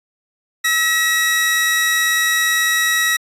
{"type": "tone pair together", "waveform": "sawtooth", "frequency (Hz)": [1302.7, 1915], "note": ["E6", "A#6"], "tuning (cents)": [-21, 46], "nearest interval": "perfect fifth", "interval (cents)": 667, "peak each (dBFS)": [-21, -11], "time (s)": [0.64, 3.17], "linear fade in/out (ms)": 10, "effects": ["resampled to 32000 Hz"]}